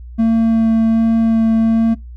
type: tone with vibrato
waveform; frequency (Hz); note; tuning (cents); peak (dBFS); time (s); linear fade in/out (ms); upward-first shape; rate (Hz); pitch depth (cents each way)
triangle; 225.5; A3; +43; -8; 0.18-1.95; 20; sine; 1.3; 9
effects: noise-tail reverb RT60 0.2 s tail -24 dB re dry + added 60 Hz sine -30 dBFS peak until 2.16 s